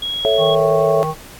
sine tone, 3312 Hz, G#7, 5 cents flat, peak -20 dBFS, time 0.02-0.55 s, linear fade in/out 5 ms
sine chord, A major, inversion none, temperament equal, 440 / 554.4 / 659.3 Hz, A4 / C#5 / E5, 0 / 0 / 0 cents, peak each -17 dBFS, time 0.25-1.03 s, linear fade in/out 0 ms
harmonic tone, 157 Hz, D#3, 16 cents sharp, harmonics 1 / 3 / 5 / 7, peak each -24 / -24 / -24 / -24 dBFS, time 0.37-1.15 s, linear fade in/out 50 ms
effects pink hiss -39 dBFS RMS until 1.39 s + AAC 64 kbps

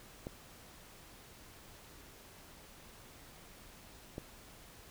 clicks, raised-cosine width 2 ms, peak -27 dBFS, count 2, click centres 0.269 / 4.181 s, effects pink hiss -56 dBFS RMS until 4.9 s

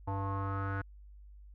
square tone with low-pass filter sweep, 98 Hz, G2, in tune, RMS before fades -35 dBFS, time 0.07-0.82 s, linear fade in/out 10 ms, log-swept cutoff 920 to 1500 Hz, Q 6.5, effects added 50 Hz sine -50 dBFS peak until 1.54 s

